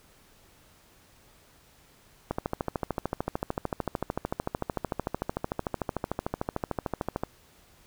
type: click train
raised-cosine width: 1 ms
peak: -14 dBFS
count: 67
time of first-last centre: 2.31-7.235 s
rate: 13.4 Hz
effects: pink hiss -59 dBFS RMS until 7.86 s